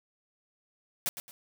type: noise with echo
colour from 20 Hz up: white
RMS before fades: -30 dBFS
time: 1.06-1.09 s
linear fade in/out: 0 ms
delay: 110 ms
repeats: 2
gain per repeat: -10 dB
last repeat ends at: 1.31 s
effects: none